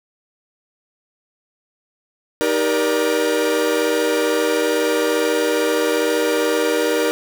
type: chord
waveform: 45% pulse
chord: Eb major seventh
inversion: none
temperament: equal with one note detuned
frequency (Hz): 311.1 / 392 / 474.3 / 587.3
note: Eb4 / G4 / Bb4 / D5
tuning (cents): 0 / 0 / +30 / 0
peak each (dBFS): -23 / -24 / -19 / -24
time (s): 2.41-7.11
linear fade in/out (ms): 0
effects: none

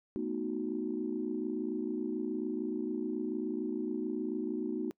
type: chord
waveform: sine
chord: B dominant seventh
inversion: third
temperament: equal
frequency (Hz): 220 / 246.9 / 311.1 / 370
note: A3 / B3 / D#4 / F#4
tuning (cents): 0 / 0 / 0 / 0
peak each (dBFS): -39 / -38 / -36 / -37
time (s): 0.16-4.91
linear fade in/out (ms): 0
effects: noise-tail reverb RT60 0.1 s tail -24 dB re dry + tanh soft clip ceiling -22 dBFS

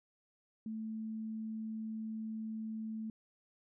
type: tone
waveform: sine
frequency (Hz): 220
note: A3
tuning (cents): 0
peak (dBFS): -38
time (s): 0.66-3.1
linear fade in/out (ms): 2
effects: none

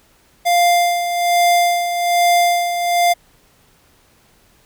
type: tone with tremolo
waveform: square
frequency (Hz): 698.5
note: F5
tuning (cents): 0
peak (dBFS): -11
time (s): 0.45-3.14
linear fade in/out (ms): 20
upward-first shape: sine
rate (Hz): 1.2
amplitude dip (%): 60
effects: pink hiss -54 dBFS RMS until 4.65 s

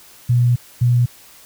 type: tone pair in turn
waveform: sine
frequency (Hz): 121.6 / 121.6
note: B2 / B2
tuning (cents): -26 / -26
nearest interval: unison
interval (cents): 0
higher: neither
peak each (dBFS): -11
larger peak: neither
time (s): 0.29-0.56 / 0.81-1.06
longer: first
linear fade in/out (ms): 10
effects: white hiss -45 dBFS RMS until 1.45 s

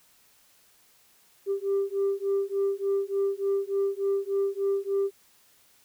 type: beating tone pair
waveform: sine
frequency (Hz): 393.3 / 396.7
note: G4 / G4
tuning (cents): +6 / +21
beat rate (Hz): 3.4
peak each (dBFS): -26 / -26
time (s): 1.46-5.11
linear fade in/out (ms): 50
effects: tanh soft clip ceiling -20 dBFS + white hiss -61 dBFS RMS until 5.84 s

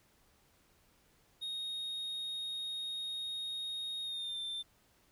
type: tone with pitch glide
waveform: triangle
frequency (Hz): 3729 to 3569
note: A#7 to A7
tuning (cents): 0 to +24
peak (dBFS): -36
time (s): 1.41-4.63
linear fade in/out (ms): 20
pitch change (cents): -76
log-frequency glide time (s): 4.03-4.4
effects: pink hiss -69 dBFS RMS until 5.11 s

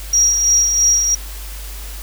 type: tone with tremolo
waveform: sine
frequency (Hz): 5690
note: F8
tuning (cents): +31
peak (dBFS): -9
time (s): 0.13-1.15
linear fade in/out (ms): 5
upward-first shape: sine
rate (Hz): 3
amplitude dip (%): 45
effects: added 50 Hz sine -28 dBFS peak until 2.02 s + white hiss -35 dBFS RMS until 2.02 s

